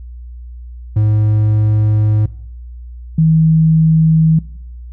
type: tone pair in turn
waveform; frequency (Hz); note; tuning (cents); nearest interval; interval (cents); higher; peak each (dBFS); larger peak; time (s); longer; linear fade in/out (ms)
triangle / sine; 106.8 / 160.02; G#2 / D#3; +49 / +49; perfect fifth; 700; second; -7; neither; 0.96-2.26 / 3.18-4.39; first; 5
effects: noise-tail reverb RT60 0.8 s tail -21 dB re dry + added 60 Hz sine -28 dBFS peak until 4.92 s